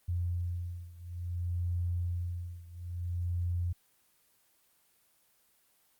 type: beating tone pair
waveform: sine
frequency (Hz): 87.31 / 87.89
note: F2 / F2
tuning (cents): 0 / +12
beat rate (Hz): 0.58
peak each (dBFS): -34 / -36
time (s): 0.08-3.73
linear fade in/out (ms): 10
effects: white hiss -69 dBFS RMS until 5.99 s + Opus 24 kbps